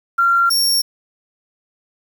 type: tone pair in turn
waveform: sine / sawtooth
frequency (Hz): 1378 / 5512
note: F6 / F8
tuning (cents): -24 / -24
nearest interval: 2 octaves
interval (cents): 2400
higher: second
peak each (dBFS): -11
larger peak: neither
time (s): 0.18-0.5 / 0.5-0.82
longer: neither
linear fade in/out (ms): 10
effects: 7-bit